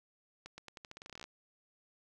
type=accelerating click train; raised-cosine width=0.2 ms; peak=-30 dBFS; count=17; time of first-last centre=0.46-1.24 s; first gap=120 ms; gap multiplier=0.86; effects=none